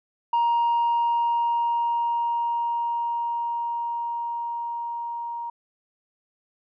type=tone with level ramp; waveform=sine; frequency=940 Hz; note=A#5; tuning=14 cents sharp; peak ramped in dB=-16 to -29 dBFS; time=0.33-5.5 s; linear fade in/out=5 ms; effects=tanh soft clip ceiling -17 dBFS